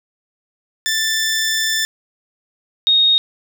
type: tone pair in turn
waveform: 15% pulse / sine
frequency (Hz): 1768 / 3726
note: A6 / A#7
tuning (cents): +8 / -2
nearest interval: octave + minor second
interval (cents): 1290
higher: second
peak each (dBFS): -10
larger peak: neither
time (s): 0.86-1.85 / 2.87-3.18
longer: first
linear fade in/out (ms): 0
effects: none